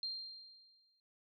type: tone with exponential decay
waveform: sine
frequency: 4186 Hz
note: C8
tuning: in tune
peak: -36 dBFS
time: 0.03-1 s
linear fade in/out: 1 ms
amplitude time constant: 210 ms
effects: none